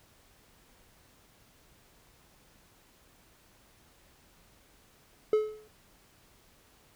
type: tone with exponential decay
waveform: triangle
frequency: 429.4 Hz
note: A4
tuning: 42 cents flat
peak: -17 dBFS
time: 5.33-5.68 s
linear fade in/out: 2 ms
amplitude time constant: 75 ms
effects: pink hiss -62 dBFS RMS until 6.95 s